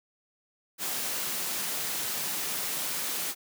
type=high-pass noise; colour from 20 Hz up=white; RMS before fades=-32 dBFS; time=0.78-3.35 s; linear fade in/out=50 ms; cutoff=120 Hz; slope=96 dB/octave; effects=none